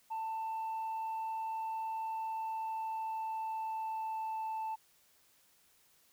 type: tone with pitch glide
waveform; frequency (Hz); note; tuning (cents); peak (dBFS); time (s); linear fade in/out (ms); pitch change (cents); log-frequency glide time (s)
sine; 889 to 881.8; A5 to A5; +18 to +4; -33; 0.1-4.76; 20; -14; 2.1-4.47
effects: tanh soft clip ceiling -34 dBFS + white hiss -68 dBFS RMS until 6.12 s